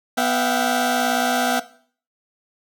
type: tone cluster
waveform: 30% pulse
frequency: 246.9 / 663 / 720 / 779 Hz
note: B3 / E5 / F#5 / G5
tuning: 0 / +10 / -47 / -11 cents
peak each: -21 dBFS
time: 0.17-1.6 s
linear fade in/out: 10 ms
effects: noise-tail reverb RT60 0.5 s tail -17 dB re dry